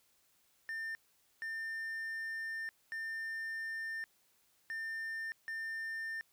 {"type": "tone bursts at uneven times", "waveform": "triangle", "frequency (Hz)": 1800, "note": "A6", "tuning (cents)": 39, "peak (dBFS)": -36, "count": 5, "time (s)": [[0.69, 0.95], [1.42, 2.69], [2.92, 4.04], [4.7, 5.32], [5.48, 6.21]], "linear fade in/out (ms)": 0, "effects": ["white hiss -72 dBFS RMS until 6.32 s"]}